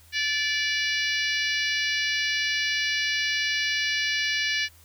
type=harmonic tone; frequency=581 Hz; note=D5; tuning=19 cents flat; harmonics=3 / 4 / 5 / 6 / 7 / 8 / 9 / 10; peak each=-28 / -29 / -31 / -36 / -33 / -35 / -36 / -39 dBFS; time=0.12-4.69 s; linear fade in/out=50 ms; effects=added 82 Hz sine -54 dBFS peak until 4.84 s + white hiss -56 dBFS RMS until 4.84 s